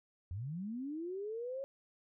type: linear sweep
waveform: sine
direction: up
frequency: 81.7 to 553 Hz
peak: -38 dBFS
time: 0.31-1.64 s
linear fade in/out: 0 ms
effects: none